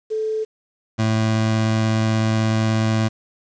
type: tone pair in turn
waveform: sine / 25% pulse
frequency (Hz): 436.1 / 110.45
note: A4 / A2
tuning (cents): -15 / +7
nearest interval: 2 octaves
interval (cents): 2378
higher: first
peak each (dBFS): -20 / -13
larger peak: second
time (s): 0.1-0.45 / 0.98-3.09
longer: second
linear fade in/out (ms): 20
effects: resampled to 16000 Hz + 8-bit